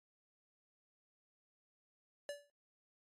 square tone with exponential decay, 577 Hz, D5, 31 cents flat, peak -39 dBFS, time 2.29-2.5 s, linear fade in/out 1 ms, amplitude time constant 45 ms, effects noise-tail reverb RT60 0.1 s tail -22 dB re dry + AAC 32 kbps

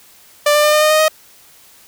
sawtooth tone with pitch steps, 590 / 595.8 / 601.7 / 607.6 / 613.6 / 619.7 / 625.8 Hz, D5 / D5 / D5 / D#5 / D#5 / D#5 / D#5, +8 / +25 / +42 / -41 / -24 / -7 / +10 cents, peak -6 dBFS, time 0.46-1.083 s, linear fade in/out 5 ms, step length 89 ms, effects white hiss -46 dBFS RMS until 1.87 s

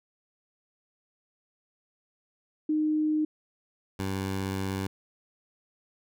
sine / 15% pulse tone pair in turn, 307.3 / 96.24 Hz, D#4 / G2, -21 / -31 cents, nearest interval octave + minor sixth, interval 2010 cents, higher first, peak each -23 dBFS, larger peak neither, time 2.69-3.25 / 3.99-4.87 s, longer second, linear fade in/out 5 ms, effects none

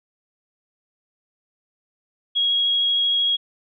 sine tone with vibrato, 3300 Hz, G#7, 12 cents flat, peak -17 dBFS, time 2.35-3.37 s, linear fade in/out 20 ms, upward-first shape triangle, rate 13 Hz, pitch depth 12 cents each way, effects none

